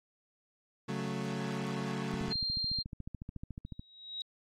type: chord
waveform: 30% pulse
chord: F# minor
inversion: second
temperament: equal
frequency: 138.59 / 185 / 220 Hz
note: C#3 / F#3 / A3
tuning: 0 / 0 / 0 cents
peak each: -36 / -36 / -36 dBFS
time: 0.88-2.33 s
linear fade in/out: 10 ms
type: click train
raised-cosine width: 5 ms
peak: -29 dBFS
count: 24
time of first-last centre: 2.14-3.795 s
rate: 13.9 Hz
type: tone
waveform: sine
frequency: 4186 Hz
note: C8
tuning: in tune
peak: -31 dBFS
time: 2.3-2.83 s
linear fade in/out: 20 ms
type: tone with exponential growth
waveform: sine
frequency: 3825 Hz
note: A#7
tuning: 44 cents sharp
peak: -34 dBFS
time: 3.66-4.22 s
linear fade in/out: 1 ms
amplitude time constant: 120 ms
effects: low-pass 7000 Hz 12 dB/octave + AAC 48 kbps